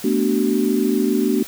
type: chord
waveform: sine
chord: B minor seventh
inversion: third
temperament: equal with one note detuned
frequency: 220 / 246.9 / 293.7 / 379.1 Hz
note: A3 / B3 / D4 / F#4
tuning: 0 / 0 / 0 / +42 cents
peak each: -21 dBFS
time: 0.04-1.43 s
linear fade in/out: 5 ms
effects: white hiss -36 dBFS RMS until 1.47 s